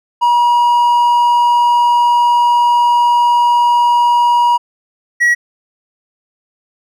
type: tone pair in turn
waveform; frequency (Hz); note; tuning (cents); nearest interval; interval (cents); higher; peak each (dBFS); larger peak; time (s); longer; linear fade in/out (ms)
triangle; 959 / 1918; A#5 / A#6; +49 / +49; octave; 1200; second; -6; neither; 0.21-4.58 / 5.2-5.35; first; 20
effects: none